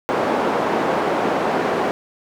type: band-pass noise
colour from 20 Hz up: white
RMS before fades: -20 dBFS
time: 0.09-1.91 s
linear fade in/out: 0 ms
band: 250 to 760 Hz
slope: 12 dB/octave
effects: none